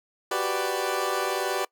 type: chord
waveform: 20% pulse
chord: G major seventh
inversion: third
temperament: equal with one note detuned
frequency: 371.3 / 392 / 493.9 / 587.3 Hz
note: F#4 / G4 / B4 / D5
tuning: +6 / 0 / 0 / 0 cents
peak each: -26 dBFS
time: 0.31-1.65 s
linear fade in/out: 5 ms
effects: noise-tail reverb RT60 0.1 s tail -23 dB re dry